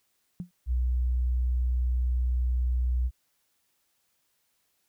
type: tone with exponential decay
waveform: sine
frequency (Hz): 177.2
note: F3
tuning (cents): +25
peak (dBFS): -28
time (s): 0.4-0.51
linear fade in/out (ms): 0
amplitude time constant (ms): 23
type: tone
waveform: sine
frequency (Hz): 61.8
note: B1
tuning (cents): +2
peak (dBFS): -23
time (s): 0.66-3.11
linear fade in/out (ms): 50
effects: white hiss -73 dBFS RMS until 4.88 s